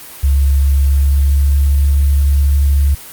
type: tone with pitch glide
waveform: sine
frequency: 69.3 to 70.51 Hz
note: C#2 to C#2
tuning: 0 to +30 cents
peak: -8 dBFS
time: 0.23-2.95 s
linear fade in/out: 10 ms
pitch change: +30 cents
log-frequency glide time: 0.81-1.52 s
effects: white hiss -33 dBFS RMS until 3.12 s + Opus 32 kbps